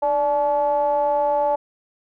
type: ring-modulated tone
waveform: triangle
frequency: 138.59 Hz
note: C#3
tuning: in tune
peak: -12 dBFS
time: 0.02-1.56 s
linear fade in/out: 10 ms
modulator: 723 Hz
effects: none